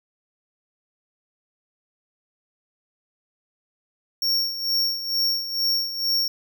square tone with tremolo, 5510 Hz, F8, 24 cents flat, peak -19 dBFS, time 4.22-6.28 s, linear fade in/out 2 ms, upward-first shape sine, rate 2.2 Hz, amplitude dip 70%, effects none

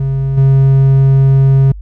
triangle tone with level steps, 135.3 Hz, C#3, 42 cents flat, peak -10 / -3 dBFS, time 0-1.72 s, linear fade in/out 5 ms, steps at 0.37 s, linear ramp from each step 10 ms, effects added 50 Hz sine -25 dBFS peak until 1.81 s

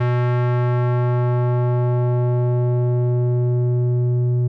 square tone with low-pass filter sweep, 122.7 Hz, B2, 11 cents flat, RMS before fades -18 dBFS, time 0-4.48 s, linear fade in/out 10 ms, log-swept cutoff 1900 to 270 Hz, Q 1, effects none

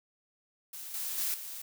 blue noise with level steps, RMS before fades -43 / -36 / -32 / -42 dBFS, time 0.73-1.62 s, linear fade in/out 5 ms, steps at 0.94 / 1.18 / 1.34 s, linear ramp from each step 2 ms, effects none

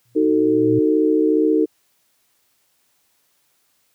sine tone with exponential growth, 119.1 Hz, A#2, 38 cents sharp, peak -19 dBFS, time 0.05-0.79 s, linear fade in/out 5 ms, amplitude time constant 160 ms
sine chord, D# diminished, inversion none, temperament just, 311.1 / 373.4 / 448 Hz, D#4 / F#4 / A4, 0 / +16 / +31 cents, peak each -16 / -21 / -18 dBFS, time 0.15-1.66 s, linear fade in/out 20 ms
effects white hiss -64 dBFS RMS until 3.94 s + high-pass 60 Hz 12 dB/octave

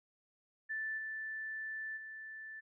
sine tone with level steps, 1760 Hz, A6, in tune, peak -36 / -39 / -45 dBFS, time 0.69-2.61 s, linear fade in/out 20 ms, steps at 0.97 / 1.96 s, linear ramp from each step 20 ms, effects none

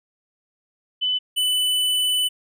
sine / square tone pair in turn, 3005 / 2993 Hz, F#7 / F#7, +26 / +19 cents, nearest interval unison, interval 7 cents, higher first, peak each -19 dBFS, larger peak neither, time 1.01-1.19 / 1.36-2.29 s, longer second, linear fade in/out 20 ms, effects none

